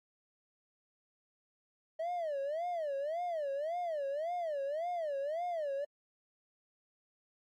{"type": "tone with vibrato", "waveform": "triangle", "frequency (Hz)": 625, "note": "D#5", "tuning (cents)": 8, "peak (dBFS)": -31, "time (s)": [1.99, 5.85], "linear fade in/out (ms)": 10, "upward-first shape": "sine", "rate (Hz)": 1.8, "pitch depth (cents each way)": 230, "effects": ["tanh soft clip ceiling -28 dBFS", "AAC 64 kbps"]}